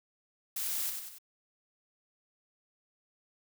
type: noise with echo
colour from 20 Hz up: blue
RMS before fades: -35 dBFS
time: 0.56-0.9 s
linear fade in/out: 5 ms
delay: 95 ms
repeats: 3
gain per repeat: -5 dB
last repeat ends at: 1.185 s
effects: none